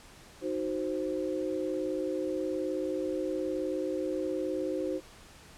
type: chord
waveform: sine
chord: C diminished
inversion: first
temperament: equal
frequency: 311.1 / 370 / 523.3 Hz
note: Eb4 / Gb4 / C5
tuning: 0 / 0 / 0 cents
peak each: -34 dBFS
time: 0.41-5.01 s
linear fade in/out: 50 ms
effects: pink hiss -53 dBFS RMS until 5.57 s + low-pass 10000 Hz 12 dB/octave